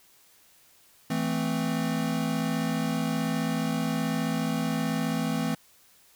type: chord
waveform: square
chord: A minor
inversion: second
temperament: equal with one note detuned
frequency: 164.81 / 220 / 258.8 Hz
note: E3 / A3 / C4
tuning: 0 / 0 / -19 cents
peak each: -31 dBFS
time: 1.1-5.55 s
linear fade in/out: 5 ms
effects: white hiss -59 dBFS RMS until 6.15 s